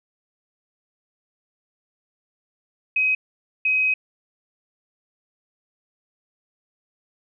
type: tone bursts at uneven times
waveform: sine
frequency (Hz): 2529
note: D#7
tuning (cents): +28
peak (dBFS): -17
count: 2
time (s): 2.96-3.15 / 3.65-3.94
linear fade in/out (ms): 5
effects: none